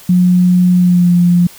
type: tone with pitch glide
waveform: sine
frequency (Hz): 180 to 175.48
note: F#3 to F3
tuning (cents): -47 to +9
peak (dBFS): -6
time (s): 0.09-1.47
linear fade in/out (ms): 5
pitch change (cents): -44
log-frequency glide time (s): 0.75-1.12
effects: white hiss -38 dBFS RMS until 1.58 s